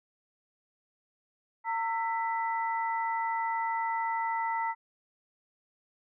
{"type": "tone cluster", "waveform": "sine", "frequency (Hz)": [913, 1329, 1982], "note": ["A#5", "E6", "B6"], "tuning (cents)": [-36, 14, 6], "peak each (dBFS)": [-29, -38, -37], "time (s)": [1.64, 4.75], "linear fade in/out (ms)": 50, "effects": []}